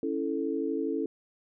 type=chord; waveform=sine; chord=A major; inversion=first; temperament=equal; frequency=277.2 / 329.6 / 440 Hz; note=C#4 / E4 / A4; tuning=0 / 0 / 0 cents; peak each=-32 dBFS; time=0.03-1.06 s; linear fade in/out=2 ms; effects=none